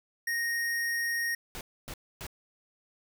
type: tone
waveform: square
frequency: 1863 Hz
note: A#6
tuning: 2 cents flat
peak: -29 dBFS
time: 0.27-1.35 s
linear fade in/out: 5 ms
type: noise bursts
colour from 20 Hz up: pink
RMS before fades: -40 dBFS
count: 3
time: 1.55-2.267 s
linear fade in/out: 0 ms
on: 59 ms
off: 270 ms
effects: none